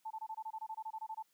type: tone bursts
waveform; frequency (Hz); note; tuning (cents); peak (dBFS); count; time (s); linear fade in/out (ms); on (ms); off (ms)
sine; 880; A5; 0; -39; 15; 0.05-1.227; 10; 57; 23
effects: white hiss -75 dBFS RMS until 1.33 s + high-pass 150 Hz 12 dB/octave